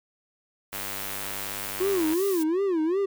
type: noise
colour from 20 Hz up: blue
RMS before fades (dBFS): -35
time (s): 0.72-2.44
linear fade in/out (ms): 20
type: click train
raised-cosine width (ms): 0.3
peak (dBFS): -19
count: 140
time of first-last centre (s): 0.73-2.134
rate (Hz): 99
type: tone with vibrato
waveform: triangle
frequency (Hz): 352.8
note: F4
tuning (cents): +18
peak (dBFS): -20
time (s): 1.8-3.06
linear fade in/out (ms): 10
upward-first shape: sine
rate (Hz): 2.7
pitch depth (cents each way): 220
effects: none